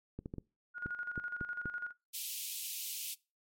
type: clicks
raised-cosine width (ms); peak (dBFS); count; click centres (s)
3; -28; 8; 0.19 / 0.259 / 0.339 / 0.383 / 0.86 / 1.178 / 1.412 / 1.657
type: tone with tremolo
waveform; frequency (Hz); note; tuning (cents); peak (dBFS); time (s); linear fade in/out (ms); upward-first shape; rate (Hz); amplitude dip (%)
sine; 1440; F#6; -47; -35; 0.74-1.93; 50; square; 12; 65
type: high-pass noise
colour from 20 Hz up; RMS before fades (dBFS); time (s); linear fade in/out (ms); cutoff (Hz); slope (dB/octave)
white; -40; 2.13-3.15; 20; 2500; 48
effects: noise-tail reverb RT60 0.3 s tail -24 dB re dry + MP3 64 kbps